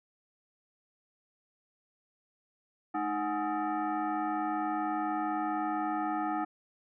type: tone with frequency modulation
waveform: sine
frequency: 213.6 Hz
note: G#3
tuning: 49 cents sharp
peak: -29 dBFS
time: 2.94-6.45 s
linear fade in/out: 10 ms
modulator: 523 Hz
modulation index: 2.1
effects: none